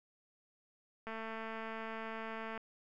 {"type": "click train", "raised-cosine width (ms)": 0.5, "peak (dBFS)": -29, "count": 337, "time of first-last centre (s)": [1.07, 2.577], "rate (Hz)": 223, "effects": []}